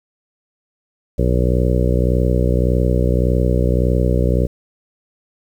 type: harmonic tone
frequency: 61.74 Hz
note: B1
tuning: in tune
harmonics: 1 / 2 / 3 / 4 / 5 / 6 / 7 / 8 / 9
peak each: -16 / -19 / -22 / -28 / -26 / -27 / -25 / -25 / -26 dBFS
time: 1.18-4.47 s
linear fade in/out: 10 ms
effects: 8-bit